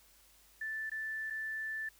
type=tone with dropouts; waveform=sine; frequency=1760 Hz; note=A6; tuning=in tune; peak=-36 dBFS; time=0.61-1.89 s; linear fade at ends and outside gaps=5 ms; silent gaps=0.897-0.916 / 1.301-1.305 s; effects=added 50 Hz sine -70 dBFS peak until 1.99 s + white hiss -64 dBFS RMS until 1.99 s